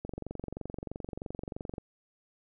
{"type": "click train", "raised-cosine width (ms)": 2, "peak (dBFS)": -24, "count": 41, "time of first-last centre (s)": [0.05, 1.782], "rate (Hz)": 23.1, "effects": []}